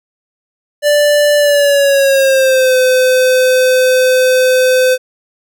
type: tone with pitch glide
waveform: square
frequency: 587.3 to 511.3 Hz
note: D5 to C5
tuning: 0 to -40 cents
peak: -8 dBFS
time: 0.82-4.98 s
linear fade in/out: 50 ms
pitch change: -240 cents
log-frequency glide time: 1.37-2.76 s
effects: none